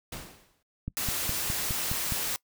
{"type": "noise with exponential decay", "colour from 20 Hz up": "pink", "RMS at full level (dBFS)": -36, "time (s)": [0.12, 0.63], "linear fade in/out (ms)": 5, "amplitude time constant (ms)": 110}
{"type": "click train", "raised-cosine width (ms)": 5, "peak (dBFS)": -20, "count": 7, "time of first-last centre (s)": [0.88, 2.122], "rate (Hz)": 4.83}
{"type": "noise", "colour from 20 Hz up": "white", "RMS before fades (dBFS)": -31, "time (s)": [0.97, 2.36], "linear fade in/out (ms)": 0}
{"effects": ["noise-tail reverb RT60 0.1 s tail -22 dB re dry"]}